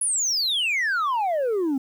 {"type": "exponential sweep", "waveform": "sine", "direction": "down", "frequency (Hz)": [10548, 257.1], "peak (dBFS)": -18, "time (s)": [0.01, 1.78], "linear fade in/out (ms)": 5, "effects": ["tanh soft clip ceiling -20 dBFS", "9-bit"]}